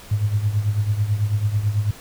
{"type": "tone with tremolo", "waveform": "sine", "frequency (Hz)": 104.4, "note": "G#2", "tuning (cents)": 10, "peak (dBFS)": -14, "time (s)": [0.11, 1.91], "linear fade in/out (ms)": 5, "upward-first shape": "triangle", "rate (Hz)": 9.1, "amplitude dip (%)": 80, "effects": ["pink hiss -42 dBFS RMS until 2 s"]}